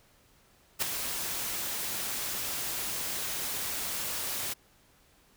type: noise with ADSR envelope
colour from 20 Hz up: white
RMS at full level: -26 dBFS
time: 0.79-4.54 s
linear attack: 34 ms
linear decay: 4 ms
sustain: -8 dB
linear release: 15 ms
effects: pink hiss -63 dBFS RMS until 5.36 s